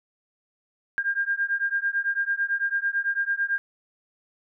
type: beating tone pair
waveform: sine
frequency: 1602 / 1611 Hz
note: G6 / G6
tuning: +37 / +47 cents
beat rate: 9 Hz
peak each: -26 dBFS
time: 0.98-3.58 s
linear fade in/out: 0 ms
effects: none